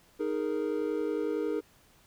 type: chord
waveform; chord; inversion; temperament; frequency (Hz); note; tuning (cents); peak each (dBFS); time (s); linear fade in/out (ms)
triangle; D# suspended fourth; none; equal; 311.1 / 415.3 / 466.2; D#4 / G#4 / A#4; 0 / 0 / 0; -31; 0.19-1.61; 20
effects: pink hiss -62 dBFS RMS until 2.06 s